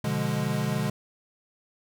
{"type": "chord", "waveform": "square", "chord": "B diminished seventh", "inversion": "none", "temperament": "equal", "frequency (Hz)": [123.47, 146.83, 174.61, 207.7], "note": ["B2", "D3", "F3", "Ab3"], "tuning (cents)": [0, 0, 0, 0], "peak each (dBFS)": [-32, -30, -35, -31], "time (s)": [0.04, 0.9], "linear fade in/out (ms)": 5, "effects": []}